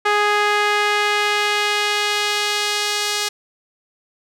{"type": "tone with band-pass filter sweep", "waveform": "sawtooth", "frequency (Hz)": 415.3, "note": "G#4", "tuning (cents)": 0, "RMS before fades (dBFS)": -19, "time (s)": [0.05, 3.29], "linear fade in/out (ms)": 10, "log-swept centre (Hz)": [1500, 5000], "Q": 0.93, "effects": []}